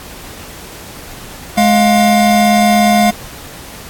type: tone pair together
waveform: square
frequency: 210.3 / 707.8 Hz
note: G#3 / F5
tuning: +22 / +23 cents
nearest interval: octave + major sixth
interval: 2101 cents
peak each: -11 dBFS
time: 1.57-3.11 s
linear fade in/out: 10 ms
effects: pink hiss -32 dBFS RMS until 3.89 s + AAC 64 kbps